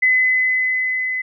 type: tone with level ramp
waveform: sine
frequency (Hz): 2023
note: B6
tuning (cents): +41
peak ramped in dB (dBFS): -11 to -20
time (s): 0.02-1.22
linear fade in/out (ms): 10
effects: none